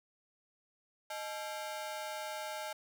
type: ring-modulated tone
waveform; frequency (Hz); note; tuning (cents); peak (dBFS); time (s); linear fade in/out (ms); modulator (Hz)
sawtooth; 740; F#5; 0; -32; 1.1-2.73; 5; 120
effects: none